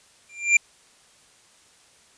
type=tone with exponential growth; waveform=square; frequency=2377 Hz; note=D7; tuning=20 cents sharp; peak=-11 dBFS; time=0.29-0.57 s; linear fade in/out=5 ms; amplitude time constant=60 ms; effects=white hiss -56 dBFS RMS until 2.17 s + resampled to 22050 Hz